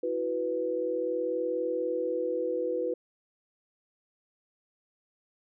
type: chord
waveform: sine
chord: E suspended second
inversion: none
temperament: equal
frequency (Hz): 329.6 / 370 / 493.9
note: E4 / F#4 / B4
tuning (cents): 0 / 0 / 0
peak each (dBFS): -35 / -34 / -29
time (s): 0.03-2.94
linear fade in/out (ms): 5
effects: none